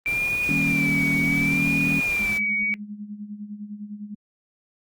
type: noise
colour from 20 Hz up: pink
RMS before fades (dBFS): -36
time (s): 0.06-2.39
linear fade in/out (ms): 20
type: tone with vibrato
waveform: sine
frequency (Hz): 2349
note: D7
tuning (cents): 0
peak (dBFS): -21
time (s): 0.06-2.74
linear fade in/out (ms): 0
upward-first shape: sine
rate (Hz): 0.69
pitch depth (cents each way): 77
type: chord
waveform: sine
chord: Eb dominant seventh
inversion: none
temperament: equal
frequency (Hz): 155.56 / 196 / 233.1 / 277.2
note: Eb3 / G3 / Bb3 / Db4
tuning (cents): 0 / 0 / 0 / 0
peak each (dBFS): -27 / -28 / -30 / -26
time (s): 0.49-2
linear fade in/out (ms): 2
type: tone with tremolo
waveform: sine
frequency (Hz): 207.7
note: G#3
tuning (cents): 0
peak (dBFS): -30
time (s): 2.19-4.15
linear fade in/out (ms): 10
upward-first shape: sine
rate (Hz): 9.9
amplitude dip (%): 70
effects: Opus 32 kbps